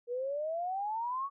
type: exponential sweep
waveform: sine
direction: up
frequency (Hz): 471.8 to 1137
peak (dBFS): -32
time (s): 0.07-1.3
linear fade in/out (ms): 50
effects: none